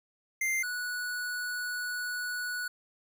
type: tone pair in turn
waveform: square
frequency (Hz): 2093 / 1471.6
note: C7 / F#6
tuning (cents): 0 / -10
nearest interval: tritone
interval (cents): 610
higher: first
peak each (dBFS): -28 / -33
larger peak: first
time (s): 0.41-0.63 / 0.63-2.68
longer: second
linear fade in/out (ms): 5
effects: none